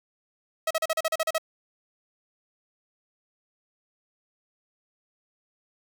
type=tone bursts; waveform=sawtooth; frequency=642 Hz; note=E5; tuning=46 cents flat; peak=-19 dBFS; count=10; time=0.67-1.382 s; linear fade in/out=5 ms; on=37 ms; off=38 ms; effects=none